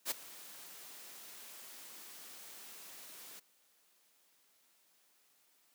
white noise with ADSR envelope, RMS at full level -33 dBFS, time 0.05-3.4 s, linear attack 59 ms, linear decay 14 ms, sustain -19 dB, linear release 11 ms, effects white hiss -71 dBFS RMS until 5.74 s + high-pass 200 Hz 12 dB/octave

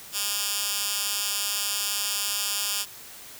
10% pulse tone with high-pass filter, 203.5 Hz, G#3, 35 cents flat, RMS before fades -28 dBFS, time 0.12-2.86 s, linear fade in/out 50 ms, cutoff 4000 Hz, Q 0.62, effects white hiss -44 dBFS RMS until 3.39 s

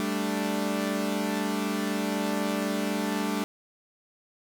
sawtooth chord, G suspended second, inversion none, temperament equal, 196 / 220 / 293.7 Hz, G3 / A3 / D4, 0 / 0 / 0 cents, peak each -27 dBFS, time 0-3.44 s, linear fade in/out 0 ms, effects none

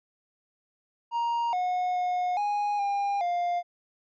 triangle tone with pitch steps, 938 / 726 / 722 / 825 / 804 / 702 Hz, A#5 / F#5 / F#5 / G#5 / G5 / F5, +11 / -33 / -43 / -12 / +44 / +9 cents, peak -23 dBFS, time 1.11-3.63 s, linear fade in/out 50 ms, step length 420 ms, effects resampled to 16000 Hz

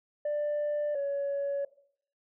sine tone pair in turn, 591 / 562.1 Hz, D5 / C#5, +11 / +24 cents, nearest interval minor second, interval 87 cents, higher first, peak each -26 / -27 dBFS, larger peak first, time 0.25-0.95 / 0.95-1.65 s, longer neither, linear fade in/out 5 ms, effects noise-tail reverb RT60 0.6 s tail -17 dB re dry + tanh soft clip ceiling -26 dBFS

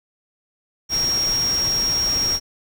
sine tone in noise, 5590 Hz, F8, 1 cent sharp, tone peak -18 dBFS, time 0.89-2.4 s, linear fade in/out 50 ms, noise pink, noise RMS -30 dBFS, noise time 0.89-2.4 s, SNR +9 dB, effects none

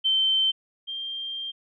sine tone pair in turn, 3100 / 3180 Hz, G7 / G7, -20 / +24 cents, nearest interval unison, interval 44 cents, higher second, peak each -19 / -30 dBFS, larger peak first, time 0.04-0.52 / 0.87-1.52 s, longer second, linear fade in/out 20 ms, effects none

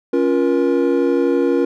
triangle chord, Bb minor, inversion first, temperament equal with one note detuned, 277.2 / 349.2 / 476 Hz, Db4 / F4 / Bb4, 0 / 0 / +36 cents, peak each -16 dBFS, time 0.13-1.65 s, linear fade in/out 5 ms, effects none

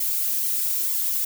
violet noise with flanger, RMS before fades -24 dBFS, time 0-1.25 s, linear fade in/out 5 ms, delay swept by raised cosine 0.92 to 3.92 ms, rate 2.2 Hz, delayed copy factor +0.8, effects none

